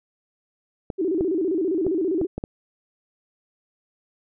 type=clicks; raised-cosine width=2 ms; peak=-15 dBFS; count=6; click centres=0.902 / 1.209 / 1.866 / 2.214 / 2.38 / 2.439 s
type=tone with vibrato; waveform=sine; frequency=349.2 Hz; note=F4; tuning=in tune; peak=-20 dBFS; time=0.98-2.27 s; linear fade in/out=20 ms; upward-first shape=square; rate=15 Hz; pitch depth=160 cents each way
effects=none